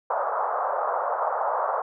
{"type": "band-pass noise", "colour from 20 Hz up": "pink", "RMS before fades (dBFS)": -26, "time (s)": [0.1, 1.82], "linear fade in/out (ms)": 5, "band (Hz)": [540, 1300], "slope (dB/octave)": 48, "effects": []}